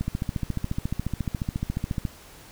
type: click train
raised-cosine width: 5 ms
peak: -14 dBFS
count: 30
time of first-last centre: 0.01-2.052 s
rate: 14.2 Hz
effects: pink hiss -48 dBFS RMS until 2.51 s